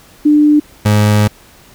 sine / 30% pulse tone pair in turn, 298.1 / 105.06 Hz, D4 / G#2, +26 / +20 cents, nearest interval octave + tritone, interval 1806 cents, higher first, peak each -5 dBFS, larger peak neither, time 0.25-0.6 / 0.85-1.28 s, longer second, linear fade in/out 10 ms, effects pink hiss -43 dBFS RMS until 1.74 s

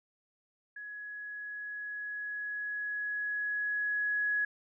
sine tone with level ramp, 1679 Hz, G#6, 18 cents sharp, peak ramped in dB -41 to -27 dBFS, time 0.76-4.45 s, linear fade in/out 5 ms, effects none

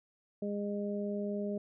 harmonic tone, 204.4 Hz, G#3, 27 cents flat, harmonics 1 / 2 / 3, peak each -35 / -38 / -40 dBFS, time 0.42-1.58 s, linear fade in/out 5 ms, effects none

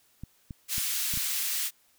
clicks, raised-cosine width 5 ms, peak -26 dBFS, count 5, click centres 0.236 / 0.508 / 0.781 / 1.139 / 1.174 s
white high-pass noise, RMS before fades -30 dBFS, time 0.68-1.71 s, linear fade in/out 50 ms, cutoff 2000 Hz, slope 12 dB/octave
effects white hiss -65 dBFS RMS until 1.98 s

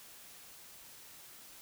silence, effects white hiss -54 dBFS RMS until 1.61 s

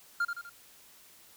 triangle tone with echo, 1400 Hz, F6, 4 cents sharp, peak -24 dBFS, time 0.2-0.25 s, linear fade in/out 5 ms, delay 82 ms, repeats 3, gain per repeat -6 dB, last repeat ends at 0.496 s, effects white hiss -57 dBFS RMS until 1.36 s

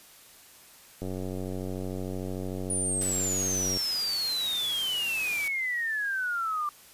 click train, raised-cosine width 2 ms, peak -22 dBFS, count 258, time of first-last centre 1.02-3.772 s, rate 93.4 Hz
sine exponential sweep, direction down, 9660 to 1174.7 Hz, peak -27 dBFS, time 2.7-6.69 s, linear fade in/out 2 ms
white noise, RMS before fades -38 dBFS, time 3.01-5.48 s, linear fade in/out 2 ms
effects white hiss -53 dBFS RMS until 6.93 s + resampled to 32000 Hz

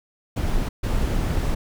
brown noise bursts at uneven times, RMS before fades -22 dBFS, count 2, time 0.36-0.69 / 0.83-1.55 s, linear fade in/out 10 ms, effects none

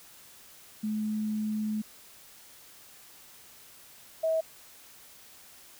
sine tone pair in turn, 214.2 / 644.1 Hz, A3 / E5, -46 / -40 cents, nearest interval octave + perfect fifth, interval 1906 cents, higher second, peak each -28 / -24 dBFS, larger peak second, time 0.83-1.82 / 4.23-4.41 s, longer first, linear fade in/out 10 ms, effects white hiss -53 dBFS RMS until 5.79 s

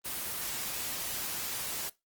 white noise, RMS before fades -36 dBFS, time 0.04-1.9 s, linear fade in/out 20 ms, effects noise-tail reverb RT60 0.2 s tail -19 dB re dry + Opus 24 kbps

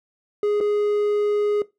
triangle tone with dropouts, 415.3 Hz, G#4, in tune, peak -16 dBFS, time 0.43-1.62 s, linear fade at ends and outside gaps 2 ms, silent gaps 0.604-0.609 s, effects noise-tail reverb RT60 0.2 s tail -18 dB re dry

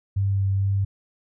sine tone with vibrato, 98 Hz, G2, in tune, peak -19 dBFS, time 0.16-0.85 s, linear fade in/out 10 ms, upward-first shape sine, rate 2.2 Hz, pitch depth 12 cents each way, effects none

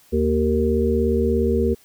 harmonic tone, 77 Hz, D#2, 17 cents flat, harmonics 1 / 3 / 5 / 6, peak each -22 / -22 / -22 / -22 dBFS, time 0.12-1.75 s, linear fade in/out 20 ms, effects white hiss -54 dBFS RMS until 1.84 s

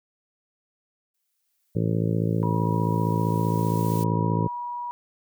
blue noise with exponential growth, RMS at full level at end -38 dBFS, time 1.14-4.04 s, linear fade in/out 5 ms, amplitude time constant 630 ms
harmonic tone, 55.3 Hz, A1, 9 cents sharp, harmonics 2 / 3 / 4 / 5 / 6 / 7 / 8 / 9 / 10, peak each -25 / -25 / -32 / -34 / -33 / -36 / -33 / -38 / -40 dBFS, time 1.75-4.48 s, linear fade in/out 10 ms
sine tone, 966 Hz, B5, 39 cents flat, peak -29 dBFS, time 2.43-4.91 s, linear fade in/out 0 ms
effects none

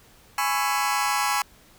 sawtooth chord, C# minor seventh, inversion second, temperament just, 831.5 / 997.9 / 1108.7 / 1330.5 Hz, G#5 / B5 / C#6 / E6, +2 / +18 / 0 / +16 cents, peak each -22 / -24 / -24 / -26 dBFS, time 0.38-1.42 s, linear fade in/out 2 ms, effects pink hiss -54 dBFS RMS until 1.78 s

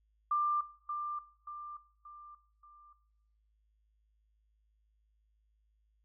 sine tone with echo, 1189 Hz, D6, 21 cents sharp, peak -27 dBFS, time 0.31-0.61 s, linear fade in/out 5 ms, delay 580 ms, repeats 4, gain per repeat -7 dB, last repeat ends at 2.93 s, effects noise-tail reverb RT60 1.0 s tail -22 dB re dry + added 53 Hz sine -70 dBFS peak until 6.04 s

